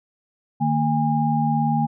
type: tone cluster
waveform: sine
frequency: 152.4 / 230.1 / 814 Hz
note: D#3 / A#3 / G#5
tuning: -36 / -22 / -35 cents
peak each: -22 dBFS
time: 0.6-1.87 s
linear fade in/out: 20 ms
effects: none